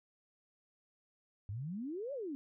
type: exponential two-way sweep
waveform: sine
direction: up then down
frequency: 94.1 to 587.3 to 264.6 Hz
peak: -38 dBFS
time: 1.49-2.35 s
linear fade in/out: 0 ms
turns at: 2.13 s
effects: none